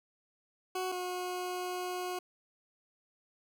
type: tone pair in turn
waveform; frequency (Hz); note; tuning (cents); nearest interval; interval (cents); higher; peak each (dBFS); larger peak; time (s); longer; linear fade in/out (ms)
20% pulse; 370 / 362.2; F#4 / F#4; 0 / -37; unison; 37; first; -28 / -30; first; 0.75-0.92 / 0.92-2.19; second; 5
effects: none